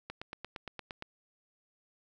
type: click train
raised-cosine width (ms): 0.3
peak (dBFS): -24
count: 9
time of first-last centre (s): 0.1-1.024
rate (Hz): 8.66
effects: none